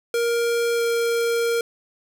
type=tone with pitch glide; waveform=square; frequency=469 to 466.3 Hz; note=A#4 to A#4; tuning=+11 to +1 cents; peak=-20 dBFS; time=0.14-1.61 s; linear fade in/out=2 ms; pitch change=-10 cents; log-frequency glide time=0.76-0.81 s; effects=none